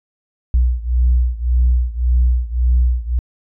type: beating tone pair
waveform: sine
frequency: 60.6 / 62.4 Hz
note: B1 / B1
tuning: -32 / +19 cents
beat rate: 1.8 Hz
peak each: -13 / -15 dBFS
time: 0.54-3.19 s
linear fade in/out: 0 ms
effects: tanh soft clip ceiling -7 dBFS